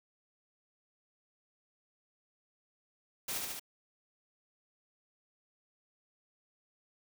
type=noise with echo; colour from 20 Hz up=white; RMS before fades=-37 dBFS; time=3.28-3.38 s; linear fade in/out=5 ms; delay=72 ms; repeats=3; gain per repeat=-2 dB; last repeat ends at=3.596 s; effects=none